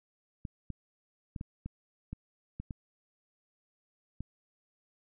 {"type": "clicks", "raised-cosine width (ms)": 5, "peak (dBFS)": -26, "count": 9, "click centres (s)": [0.452, 0.703, 1.362, 1.411, 1.66, 2.13, 2.6, 2.708, 4.206], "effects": []}